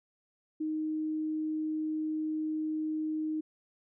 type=tone; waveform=sine; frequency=311.1 Hz; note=D#4; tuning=in tune; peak=-30 dBFS; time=0.6-3.41 s; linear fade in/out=10 ms; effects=none